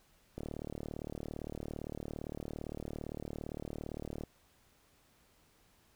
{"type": "click train", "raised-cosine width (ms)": 2, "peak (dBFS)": -27, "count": 146, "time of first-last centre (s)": [0.38, 4.236], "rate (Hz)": 37.6, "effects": ["pink hiss -68 dBFS RMS until 5.95 s"]}